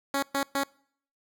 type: tone bursts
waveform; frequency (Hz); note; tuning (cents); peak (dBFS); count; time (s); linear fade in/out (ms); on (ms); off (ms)
10% pulse; 277.2; C#4; 0; -17; 3; 0.14-0.635; 2; 85; 120
effects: noise-tail reverb RT60 0.6 s tail -25 dB re dry